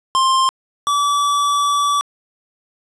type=tone pair in turn; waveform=square; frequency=1054 / 1151.6 Hz; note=C6 / D6; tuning=+12 / -34 cents; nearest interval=major second; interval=154 cents; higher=second; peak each=-13 / -15 dBFS; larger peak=first; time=0.15-0.49 / 0.87-2.01 s; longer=second; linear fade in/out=0 ms; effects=resampled to 22050 Hz + 9-bit